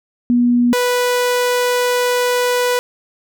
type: tone pair in turn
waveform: sine / sawtooth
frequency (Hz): 242.2 / 492.6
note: B3 / B4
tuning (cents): -34 / -5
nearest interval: octave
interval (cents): 1229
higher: second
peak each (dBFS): -10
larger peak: neither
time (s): 0.3-0.73 / 0.73-2.79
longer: second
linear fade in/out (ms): 0
effects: none